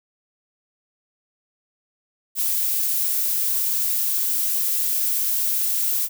violet noise, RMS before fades -22 dBFS, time 2.35-6.09 s, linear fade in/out 50 ms, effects none

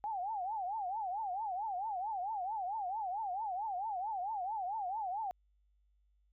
sine tone with vibrato, 800 Hz, G5, 35 cents sharp, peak -35 dBFS, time 0.04-5.31 s, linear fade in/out 0 ms, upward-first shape triangle, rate 4.5 Hz, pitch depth 240 cents each way, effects added 50 Hz sine -69 dBFS peak until 6.32 s

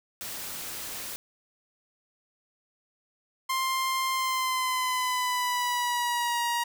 white noise, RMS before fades -37 dBFS, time 0.21-1.16 s, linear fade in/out 0 ms
sawtooth tone with pitch glide, 1052 to 948.1 Hz, C6 to A#5, +9 to +29 cents, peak -22 dBFS, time 3.49-6.64 s, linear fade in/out 10 ms, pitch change -180 cents, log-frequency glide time 4.11-6.42 s
effects none

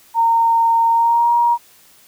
sine tone with pitch glide, 919 to 947 Hz, A#5 to A#5, -25 to +27 cents, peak -11 dBFS, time 0.14-1.58 s, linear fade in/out 50 ms, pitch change +52 cents, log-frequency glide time 0.9-1.33 s, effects white hiss -49 dBFS RMS until 2.07 s

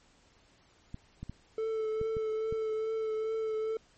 clicks, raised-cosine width 5 ms, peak -27 dBFS, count 6, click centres 0.944 / 1.23 / 1.296 / 2.014 / 2.168 / 2.525 s
triangle tone with vibrato, 440 Hz, A4, in tune, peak -28 dBFS, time 1.58-3.77 s, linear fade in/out 2 ms, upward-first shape triangle, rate 2.4 Hz, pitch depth 22 cents each way
effects pink hiss -64 dBFS RMS until 3.97 s + MP3 32 kbps

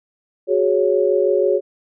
sine chord, F# suspended second, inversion none, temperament just, 370 / 416.2 / 555 Hz, F#4 / G#4 / C#5, 0 / +4 / +2 cents, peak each -18 dBFS, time 0.47-1.61 s, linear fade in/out 50 ms, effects none

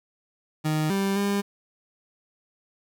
30% pulse tone with pitch steps, 154.7 / 196.1 / 200.8 Hz, D#3 / G3 / G3, -10 / +1 / +42 cents, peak -20 dBFS, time 0.64-1.42 s, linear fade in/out 20 ms, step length 260 ms, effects 9-bit

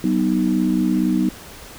sine chord, B major, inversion second, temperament equal with one note detuned, 189.76 / 246.9 / 311.1 Hz, F#3 / B3 / D#4, +44 / 0 / 0 cents, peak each -20 dBFS, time 0.04-1.29 s, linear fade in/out 2 ms, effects pink hiss -39 dBFS RMS until 1.78 s

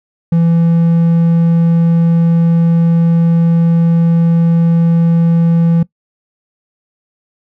triangle tone, 167.4 Hz, E3, 27 cents sharp, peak -5 dBFS, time 0.32-5.83 s, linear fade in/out 5 ms, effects noise-tail reverb RT60 0.1 s tail -20 dB re dry

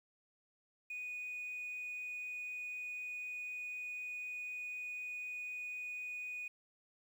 sine tone, 2476 Hz, D#7, 9 cents flat, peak -39 dBFS, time 0.9-6.48 s, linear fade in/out 5 ms, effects tanh soft clip ceiling -38 dBFS + 11-bit

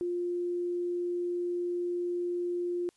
sine tone, 351.5 Hz, F4, 11 cents sharp, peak -29 dBFS, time 0.01-2.89 s, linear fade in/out 0 ms, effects white hiss -69 dBFS RMS until 2.96 s + resampled to 24000 Hz

